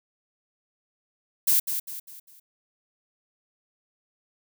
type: noise with echo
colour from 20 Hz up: violet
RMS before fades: -20 dBFS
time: 1.47-1.6 s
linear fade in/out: 10 ms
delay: 200 ms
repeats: 4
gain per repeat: -8 dB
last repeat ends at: 2.4 s
effects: none